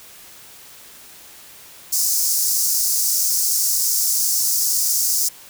pink high-pass noise, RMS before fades -19 dBFS, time 1.92-5.29 s, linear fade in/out 10 ms, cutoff 5100 Hz, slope 48 dB/octave, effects white hiss -43 dBFS RMS until 5.49 s

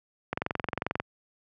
click train, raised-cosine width 0.5 ms, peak -13 dBFS, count 16, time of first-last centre 0.33-1 s, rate 22.4 Hz, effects high-pass 80 Hz 12 dB/octave

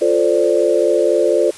sine chord, D minor seventh, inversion first, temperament equal with one note detuned, 349.2 / 443.1 / 523.3 / 587.3 Hz, F4 / A4 / C5 / D5, 0 / +12 / 0 / 0 cents, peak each -17 dBFS, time 0.01-1.51 s, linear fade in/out 10 ms, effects white hiss -37 dBFS RMS until 1.57 s + resampled to 24000 Hz

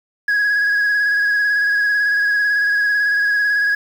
sine tone with vibrato, 1661.2 Hz, G#6, in tune, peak -11 dBFS, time 0.28-3.75 s, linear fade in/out 5 ms, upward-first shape square, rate 18 Hz, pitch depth 20 cents each way, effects tanh soft clip ceiling -13 dBFS + 7-bit

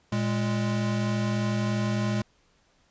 square tone pair together, 115.63 / 207.1 Hz, A#2 / G#3, -14 / -5 cents, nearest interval minor seventh, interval 1009 cents, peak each -28 dBFS, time 0.12-2.22 s, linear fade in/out 5 ms, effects pink hiss -65 dBFS RMS until 2.9 s + resampled to 16000 Hz

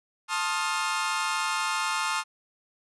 sawtooth chord, F dominant seventh, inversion first, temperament equal with one note detuned, 880 / 1065.4 / 1244.5 / 1396.9 Hz, A5 / C6 / Eb6 / F6, 0 / +31 / 0 / 0 cents, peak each -28 dBFS, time 0.28-2.24 s, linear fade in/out 50 ms, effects resampled to 24000 Hz

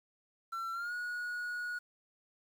triangle tone with pitch glide, 1349 to 1454.2 Hz, E6 to F#6, +40 to -30 cents, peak -34 dBFS, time 0.52-1.79 s, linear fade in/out 10 ms, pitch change +130 cents, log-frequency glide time 0.72-0.93 s, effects 10-bit

